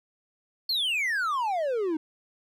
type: exponential sweep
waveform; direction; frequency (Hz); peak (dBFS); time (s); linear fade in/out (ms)
triangle; down; 4435 to 301.3; -23; 0.69-1.97; 5
effects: none

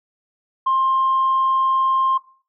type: tone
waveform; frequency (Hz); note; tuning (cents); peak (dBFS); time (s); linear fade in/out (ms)
sine; 1058; C6; +19; -14; 0.66-2.18; 10
effects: noise-tail reverb RT60 0.4 s tail -17 dB re dry + tanh soft clip ceiling -11 dBFS

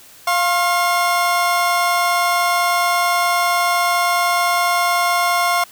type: tone pair together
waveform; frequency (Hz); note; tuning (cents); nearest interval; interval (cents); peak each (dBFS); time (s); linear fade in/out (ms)
30% pulse; 698.5 / 1072.6; F5 / C6; 0 / +43; perfect fifth; 743; -15; 0.27-5.64; 5
effects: white hiss -44 dBFS RMS until 5.71 s

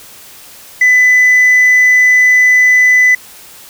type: tone with tanh clipping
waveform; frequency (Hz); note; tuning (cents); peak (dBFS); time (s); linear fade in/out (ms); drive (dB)
sine; 2000; B6; +21; -5; 0.81-3.15; 5; 1
effects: white hiss -36 dBFS RMS until 3.69 s

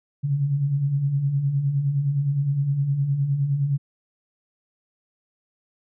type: beating tone pair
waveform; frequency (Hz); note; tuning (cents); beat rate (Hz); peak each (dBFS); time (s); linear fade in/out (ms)
sine; 132.5 / 142.2; C3 / C#3; +22 / +45; 9.7; -29 / -20; 0.23-3.78; 20
effects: none

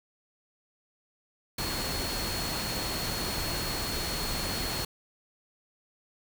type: tone in noise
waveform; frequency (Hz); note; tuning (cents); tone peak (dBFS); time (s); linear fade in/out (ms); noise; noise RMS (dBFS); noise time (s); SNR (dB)
sine; 4327; C#8; -43; -36; 1.58-4.85; 5; pink; -33; 1.58-4.85; -6
effects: none

